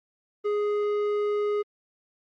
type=tone with low-pass filter; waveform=square; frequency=415.3 Hz; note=G#4; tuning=in tune; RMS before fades=-26 dBFS; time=0.44-1.63 s; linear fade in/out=20 ms; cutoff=1500 Hz; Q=0.54; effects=Opus 24 kbps